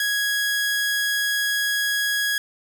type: tone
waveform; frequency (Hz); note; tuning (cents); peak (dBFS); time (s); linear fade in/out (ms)
sawtooth; 1661.2; G#6; 0; -17; 0-2.38; 2
effects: none